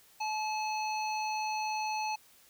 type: harmonic tone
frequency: 861 Hz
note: A5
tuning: 38 cents flat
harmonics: 1 / 3 / 5 / 7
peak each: -32 / -39 / -43 / -46 dBFS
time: 0.2-2.16 s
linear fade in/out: 10 ms
effects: white hiss -61 dBFS RMS until 2.49 s